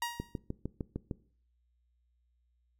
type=tone with exponential decay; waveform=sawtooth; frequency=946 Hz; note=A#5; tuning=25 cents sharp; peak=-26 dBFS; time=0.02-0.38 s; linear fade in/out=2 ms; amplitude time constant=77 ms
type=click train; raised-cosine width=3 ms; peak=-22 dBFS; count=7; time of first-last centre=0.2-1.112 s; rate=6.58 Hz
effects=noise-tail reverb RT60 0.5 s tail -20 dB re dry + added 60 Hz sine -70 dBFS peak until 2.79 s